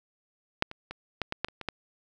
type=clicks; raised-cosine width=0.3 ms; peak=-7 / -24 / -22 / -13 / -15 / -11 / -28 / -22 / -14 dBFS; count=9; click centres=0.624 / 0.714 / 0.91 / 1.217 / 1.324 / 1.446 / 1.485 / 1.613 / 1.687 s; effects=none